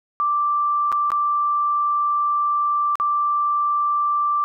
sine tone with dropouts, 1174.7 Hz, D6, in tune, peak -17 dBFS, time 0.2-4.44 s, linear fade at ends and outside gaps 0 ms, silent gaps 0.918-0.925 / 1.104-1.118 / 2.955-2.999 s, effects none

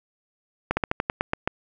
slowing click train, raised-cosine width 0.5 ms, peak -7 dBFS, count 9, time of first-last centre 0.71-1.475 s, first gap 60 ms, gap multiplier 1.13, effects none

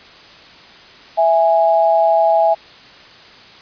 sine tone pair together, 659.3 / 827.2 Hz, E5 / G#5, 0 / -7 cents, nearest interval major third, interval 393 cents, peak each -12 / -14 dBFS, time 1.17-2.55 s, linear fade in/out 20 ms, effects white hiss -41 dBFS RMS until 3.61 s + resampled to 11025 Hz

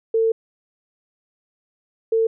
sine tone pair in turn, 450 / 450 Hz, A4 / A4, +39 / +39 cents, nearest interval unison, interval 0 cents, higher neither, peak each -15 dBFS, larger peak neither, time 0.14-0.32 / 2.12-2.27 s, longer first, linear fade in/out 5 ms, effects none

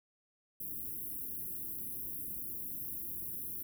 white band-stop noise, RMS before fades -41 dBFS, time 0.6-3.63 s, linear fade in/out 5 ms, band 370 to 11000 Hz, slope 48 dB/octave, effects none

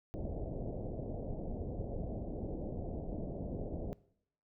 pink low-pass noise, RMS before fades -40 dBFS, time 0.14-3.93 s, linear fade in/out 0 ms, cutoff 680 Hz, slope 48 dB/octave, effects noise-tail reverb RT60 0.7 s tail -21 dB re dry

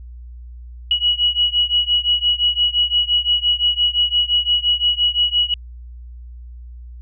sine beating tone pair, 2917 / 2922.8 Hz, F#7 / F#7, -25 / -22 cents, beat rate 5.8 Hz, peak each -17 / -18 dBFS, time 0.91-5.54 s, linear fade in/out 2 ms, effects added 60 Hz sine -33 dBFS peak until 7.01 s

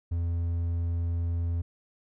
triangle tone, 85 Hz, F2, 46 cents flat, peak -24 dBFS, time 0.11-1.62 s, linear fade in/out 10 ms, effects none

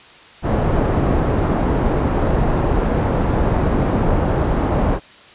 pink low-pass noise, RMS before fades -17 dBFS, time 0.42-5 s, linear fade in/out 50 ms, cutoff 860 Hz, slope 12 dB/octave, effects white hiss -43 dBFS RMS until 5.34 s + resampled to 8000 Hz

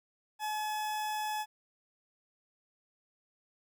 40% pulse tone, 853 Hz, G#5, 46 cents sharp, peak -32 dBFS, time 0.39-1.46 s, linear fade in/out 50 ms, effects 12-bit

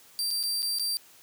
sawtooth tone with dropouts, 4700 Hz, D8, 1 cent sharp, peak -24 dBFS, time 0.19-0.97 s, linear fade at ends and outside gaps 0 ms, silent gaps 0.306-0.311 / 0.43-0.436 / 0.621-0.628 / 0.786-0.796 s, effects white hiss -55 dBFS RMS until 1.22 s + high-pass 100 Hz 12 dB/octave

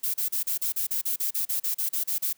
violet noise bursts, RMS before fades -27 dBFS, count 16, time 0.03-2.33 s, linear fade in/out 10 ms, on 110 ms, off 36 ms, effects white hiss -62 dBFS RMS until 2.37 s

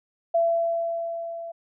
sine tone with level ramp, 672 Hz, E5, 33 cents sharp, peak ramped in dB -17 to -33 dBFS, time 0.34-1.52 s, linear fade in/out 10 ms, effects none

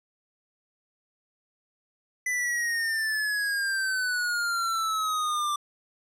square exponential sweep, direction down, 2006 to 1174.7 Hz, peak -26 dBFS, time 2.26-5.56 s, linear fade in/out 5 ms, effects low-pass 12000 Hz 12 dB/octave

